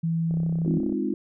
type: tone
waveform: sine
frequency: 164.81 Hz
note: E3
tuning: in tune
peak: -22 dBFS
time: 0.03-0.79 s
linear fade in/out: 10 ms
type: click train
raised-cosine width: 2 ms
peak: -26 dBFS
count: 21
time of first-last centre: 0.31-0.925 s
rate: 32.5 Hz
type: chord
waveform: sine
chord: F minor seventh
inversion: first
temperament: equal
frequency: 207.7 / 261.6 / 311.1 / 349.2 Hz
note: Ab3 / C4 / Eb4 / F4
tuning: 0 / 0 / 0 / 0 cents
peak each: -29 / -29 / -29 / -30 dBFS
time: 0.66-1.14 s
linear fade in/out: 2 ms
effects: none